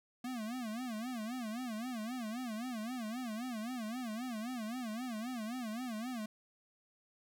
square tone with vibrato, 234.2 Hz, A#3, 8 cents sharp, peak -39 dBFS, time 0.24-6.26 s, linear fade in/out 5 ms, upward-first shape sine, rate 3.8 Hz, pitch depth 170 cents each way, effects none

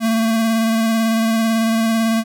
square tone with vibrato, 224.9 Hz, A3, 38 cents sharp, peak -15 dBFS, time 0-2.24 s, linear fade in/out 50 ms, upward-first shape square, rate 18 Hz, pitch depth 16 cents each way, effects none

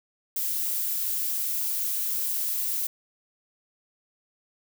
violet noise, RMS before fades -28 dBFS, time 0.36-2.87 s, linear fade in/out 5 ms, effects none

